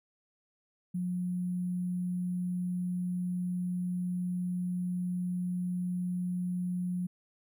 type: tone with sample-and-hold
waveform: sine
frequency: 179.4 Hz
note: F3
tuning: 47 cents sharp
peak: -30 dBFS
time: 0.94-7.07 s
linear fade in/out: 10 ms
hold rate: 11025 Hz
effects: none